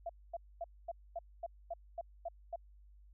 sine tone bursts, 679 Hz, F5, 49 cents flat, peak -37 dBFS, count 10, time 0.06-2.56 s, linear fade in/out 5 ms, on 34 ms, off 240 ms, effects added 50 Hz sine -57 dBFS peak until 3.13 s

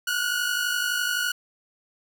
sawtooth tone pair together, 1433 / 1484.8 Hz, F6 / F#6, +44 / +6 cents, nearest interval minor second, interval 62 cents, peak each -23 dBFS, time 0.07-1.32 s, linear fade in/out 5 ms, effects none

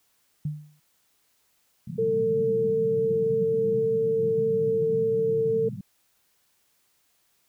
sine tone with exponential decay, 150 Hz, D3, 37 cents sharp, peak -23 dBFS, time 0.45-0.8 s, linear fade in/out 5 ms, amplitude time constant 74 ms
white band-pass noise, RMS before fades -34 dBFS, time 1.87-5.81 s, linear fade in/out 5 ms, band 110 to 220 Hz, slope 96 dB/octave
sine tone, 449.1 Hz, A4, 35 cents sharp, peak -21 dBFS, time 1.98-5.69 s, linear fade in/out 10 ms
effects white hiss -68 dBFS RMS until 7.48 s

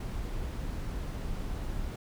brown noise, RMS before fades -35 dBFS, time 0-1.96 s, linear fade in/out 5 ms, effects none

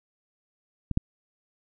clicks, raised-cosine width 5 ms, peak -16 / -9 dBFS, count 2, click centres 0.913 / 0.974 s, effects none

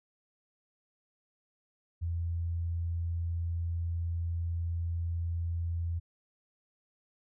sine tone, 84.6 Hz, E2, 45 cents sharp, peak -30 dBFS, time 2.01-6 s, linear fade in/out 20 ms, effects none

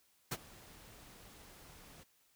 pink noise with ADSR envelope, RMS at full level -35 dBFS, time 0.31-2.04 s, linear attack 12 ms, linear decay 42 ms, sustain -22 dB, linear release 15 ms, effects white hiss -72 dBFS RMS until 2.35 s

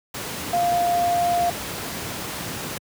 sine tone in noise, 698.5 Hz, F5, in tune, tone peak -18 dBFS, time 0.53-1.5 s, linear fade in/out 5 ms, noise pink, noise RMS -30 dBFS, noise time 0.14-2.78 s, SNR +9 dB, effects high-pass 100 Hz 12 dB/octave

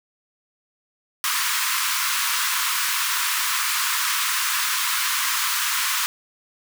pink high-pass noise, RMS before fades -23 dBFS, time 1.24-6.06 s, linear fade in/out 0 ms, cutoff 970 Hz, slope 96 dB/octave, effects none

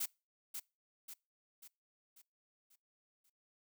blue noise with echo, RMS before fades -37 dBFS, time 0-0.06 s, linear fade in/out 10 ms, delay 540 ms, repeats 6, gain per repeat -6 dB, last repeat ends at 3.3 s, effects noise-tail reverb RT60 0.3 s tail -25 dB re dry

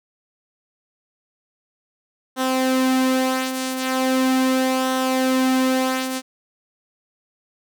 sawtooth tone with flanger, 259.8 Hz, C4, 12 cents flat, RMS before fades -20 dBFS, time 2.36-6.22 s, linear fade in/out 50 ms, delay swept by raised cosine 0.42 to 3.92 ms, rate 0.39 Hz, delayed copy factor -0.5, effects none

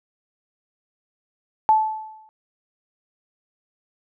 sine tone with exponential decay, 870 Hz, A5, 20 cents flat, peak -10 dBFS, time 1.69-2.29 s, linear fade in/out 0 ms, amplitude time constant 130 ms, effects none

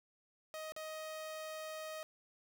sawtooth tone with dropouts, 627 Hz, D#5, 13 cents sharp, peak -39 dBFS, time 0.54-2.03 s, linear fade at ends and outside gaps 0 ms, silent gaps 0.721-0.764 s, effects none

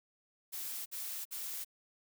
blue noise bursts, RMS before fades -41 dBFS, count 3, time 0.52-1.648 s, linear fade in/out 20 ms, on 340 ms, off 54 ms, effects none

